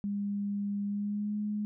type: tone with pitch glide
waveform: sine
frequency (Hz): 202.4 to 209.3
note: G#3 to G#3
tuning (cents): -44 to +14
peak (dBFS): -30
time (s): 0.04-1.65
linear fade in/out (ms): 0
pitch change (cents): +58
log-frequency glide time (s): 0.85-1.36
effects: none